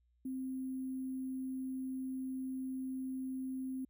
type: tone with sample-and-hold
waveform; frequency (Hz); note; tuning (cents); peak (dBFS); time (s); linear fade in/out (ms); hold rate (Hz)
sine; 261.5; C4; -1; -37; 0.25-3.85; 5; 11025
effects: added 60 Hz sine -70 dBFS peak until 3.89 s